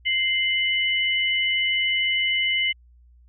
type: tone pair together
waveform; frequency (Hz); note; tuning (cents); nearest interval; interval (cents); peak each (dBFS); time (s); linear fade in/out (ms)
sine; 2087 / 2974; C7 / F#7; -5 / +8; tritone; 613; -22 / -23; 0.05-2.73; 20
effects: added 60 Hz sine -50 dBFS peak until 3.28 s